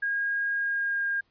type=tone with pitch glide; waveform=sine; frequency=1630 to 1615 Hz; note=G#6 to G#6; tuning=-33 to -49 cents; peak=-25 dBFS; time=0.02-1.21 s; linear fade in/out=10 ms; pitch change=-16 cents; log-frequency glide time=0.52-1.06 s; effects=pink hiss -70 dBFS RMS until 1.3 s + resampled to 11025 Hz